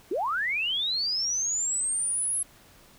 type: linear sweep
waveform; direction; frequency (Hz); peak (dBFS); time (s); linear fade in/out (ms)
sine; up; 311.1 to 10950; -25; 0.11-2.43; 5
effects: pink hiss -55 dBFS RMS until 2.98 s